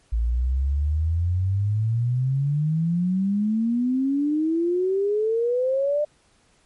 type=exponential sweep; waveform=sine; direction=up; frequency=55 to 603 Hz; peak=-19 dBFS; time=0.12-6.05 s; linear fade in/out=10 ms; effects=pink hiss -61 dBFS RMS until 6.65 s + MP3 48 kbps